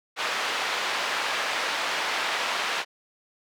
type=band-pass noise; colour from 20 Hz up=pink; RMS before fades=-28 dBFS; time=0.16-2.85 s; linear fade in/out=50 ms; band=830 to 3800 Hz; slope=12 dB/octave; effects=none